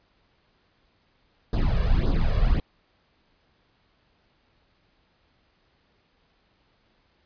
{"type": "noise with flanger", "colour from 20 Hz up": "brown", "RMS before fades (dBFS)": -21, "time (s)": [1.53, 2.6], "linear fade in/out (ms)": 2, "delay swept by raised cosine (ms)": [0.2, 1.8], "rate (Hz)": 1.8, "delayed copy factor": 0.85, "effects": ["pink hiss -66 dBFS RMS until 7.25 s", "resampled to 11025 Hz"]}